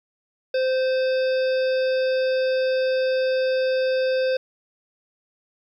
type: harmonic tone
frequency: 519 Hz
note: C5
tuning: 14 cents flat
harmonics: 1 / 3 / 5 / 7 / 9 / 10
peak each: -19 / -32 / -36 / -39 / -39 / -43 dBFS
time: 0.54-4.37 s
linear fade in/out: 5 ms
effects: 10-bit